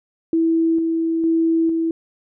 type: tone with tremolo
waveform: sine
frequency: 327.8 Hz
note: E4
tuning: 10 cents flat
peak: -14 dBFS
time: 0.33-1.91 s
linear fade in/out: 2 ms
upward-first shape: square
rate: 1.1 Hz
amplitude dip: 30%
effects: none